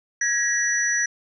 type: tone cluster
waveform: sine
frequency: 1664 / 1899 / 5900 Hz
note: G#6 / A#6 / F#8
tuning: +3 / +32 / -6 cents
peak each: -24 dBFS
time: 0.21-1.06 s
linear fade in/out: 5 ms
effects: none